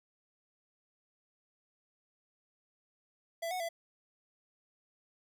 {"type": "tone with pitch steps", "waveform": "square", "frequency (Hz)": [668, 735, 671], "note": ["E5", "F#5", "E5"], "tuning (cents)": [23, -12, 31], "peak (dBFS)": -35, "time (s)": [3.42, 3.69], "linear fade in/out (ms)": 10, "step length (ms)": 90, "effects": []}